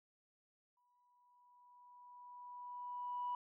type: tone with exponential growth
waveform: sine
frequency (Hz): 981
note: B5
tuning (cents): -12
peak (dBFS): -36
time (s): 0.77-3.35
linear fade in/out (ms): 2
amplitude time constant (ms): 560
effects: tanh soft clip ceiling -33 dBFS